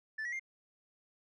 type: tone with pitch steps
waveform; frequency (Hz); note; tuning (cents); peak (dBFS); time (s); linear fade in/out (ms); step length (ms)
sine; 1754 / 1923.8 / 2110; A6 / B6 / C7; -6 / -46 / +14; -33; 0.18-0.396; 10; 72
effects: tanh soft clip ceiling -35 dBFS